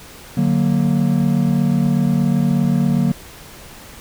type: chord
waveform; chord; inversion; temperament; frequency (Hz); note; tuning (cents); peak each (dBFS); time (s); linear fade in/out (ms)
triangle; D augmented; none; equal with one note detuned; 148.11 / 185 / 233.1; D3 / F#3 / A#3; +15 / 0 / 0; -16; 0.37-3.12; 5
effects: pink hiss -39 dBFS RMS until 4 s